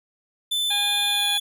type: tone with pitch glide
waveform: 45% pulse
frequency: 3520 to 3438 Hz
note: A7 to A7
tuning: 0 to -41 cents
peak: -21 dBFS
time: 0.51-1.4 s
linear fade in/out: 10 ms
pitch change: -41 cents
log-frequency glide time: 1.05-1.28 s
type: harmonic tone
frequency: 818 Hz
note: G#5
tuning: 26 cents flat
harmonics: 1 / 2 / 3 / 4 / 5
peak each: -31 / -33 / -30 / -30 / -34 dBFS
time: 0.7-1.38 s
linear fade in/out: 10 ms
effects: none